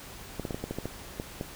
clicks, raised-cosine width 2 ms, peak -19 dBFS, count 10, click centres 0.397 / 0.452 / 0.508 / 0.545 / 0.64 / 0.71 / 0.786 / 0.856 / 1.199 / 1.411 s, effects pink hiss -45 dBFS RMS until 1.55 s

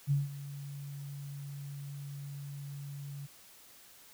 sine tone with ADSR envelope, 141.5 Hz, C#3, 36 cents sharp, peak -24 dBFS, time 0.07-3.27 s, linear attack 42 ms, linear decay 170 ms, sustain -16 dB, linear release 18 ms, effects white hiss -57 dBFS RMS until 4.13 s

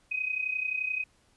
sine tone with amplitude modulation, 2515 Hz, D#7, 18 cents sharp, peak -25 dBFS, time 0.11-1.04 s, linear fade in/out 10 ms, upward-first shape sine, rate 31.5 Hz, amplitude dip 75%, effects pink hiss -66 dBFS RMS until 1.36 s + resampled to 24000 Hz

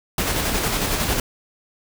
pink noise with tremolo, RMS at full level -21 dBFS, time 0.18-1.2 s, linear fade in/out 2 ms, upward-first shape square, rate 11 Hz, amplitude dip 30%, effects none

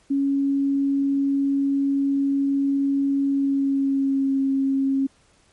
sine tone with pitch glide, 277.2 to 270.9 Hz, C#4 to C#4, 0 to -40 cents, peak -18 dBFS, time 0.1-5.07 s, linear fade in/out 10 ms, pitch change -40 cents, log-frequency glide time 3.28-4.39 s, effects pink hiss -59 dBFS RMS until 5.52 s + MP3 48 kbps

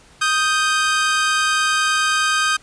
sawtooth tone pair together, 1244.5 / 1568 Hz, D#6 / G6, 0 / 0 cents, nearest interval major third, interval 400 cents, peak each -15 dBFS, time 0.21-2.57 s, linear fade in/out 10 ms, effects pink hiss -49 dBFS RMS until 2.62 s + resampled to 22050 Hz

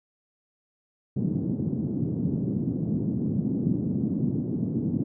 white band-pass noise, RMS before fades -27 dBFS, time 1.16-5.04 s, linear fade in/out 10 ms, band 120 to 260 Hz, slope 24 dB/octave, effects none

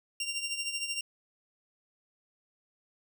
20% pulse tone with tremolo, 2775 Hz, F7, 12 cents flat, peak -25 dBFS, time 0.2-1.01 s, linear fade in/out 2 ms, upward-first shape triangle, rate 13 Hz, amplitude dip 70%, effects none

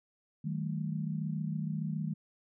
sine tone cluster, 157 / 191.8 / 218.6 Hz, D#3 / G3 / A3, +16 / -37 / -11 cents, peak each -34 / -38 / -39 dBFS, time 0.44-2.14 s, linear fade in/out 10 ms, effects none

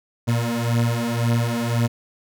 30% pulse beating tone pair, 116.54 / 118.44 Hz, A#2 / A#2, 0 / +28 cents, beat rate 1.9 Hz, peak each -20 / -19 dBFS, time 0.27-1.88 s, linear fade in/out 20 ms, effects none

